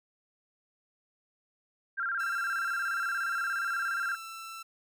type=tone with vibrato; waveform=sine; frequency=1482 Hz; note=F#6; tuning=2 cents sharp; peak=-29 dBFS; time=1.97-4.16 s; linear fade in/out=20 ms; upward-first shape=square; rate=17 Hz; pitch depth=120 cents each way
type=tone; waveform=sawtooth; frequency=1335 Hz; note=E6; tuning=22 cents sharp; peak=-37 dBFS; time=2.19-4.63 s; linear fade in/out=10 ms
effects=none